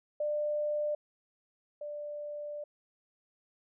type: tone pair in turn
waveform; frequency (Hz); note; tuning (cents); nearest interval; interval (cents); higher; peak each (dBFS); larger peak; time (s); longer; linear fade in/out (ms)
sine; 596 / 590.2; D5 / D5; +25 / +8; unison; 17; first; -29 / -37; first; 0.2-0.95 / 1.81-2.64; second; 5
effects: none